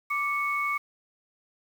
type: tone pair together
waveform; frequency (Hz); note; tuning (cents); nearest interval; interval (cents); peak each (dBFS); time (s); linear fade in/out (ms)
sine; 1170 / 2212; D6 / C#7; -7 / -4; major seventh; 1103; -28; 0.1-0.78; 10
effects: 8-bit